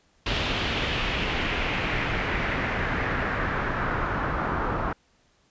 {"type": "noise with low-pass filter sweep", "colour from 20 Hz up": "pink", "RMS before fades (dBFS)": -27, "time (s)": [0.26, 4.93], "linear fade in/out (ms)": 5, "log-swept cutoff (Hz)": [3400, 1200], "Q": 2.3, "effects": ["pink hiss -64 dBFS RMS until 5.5 s", "resampled to 16000 Hz"]}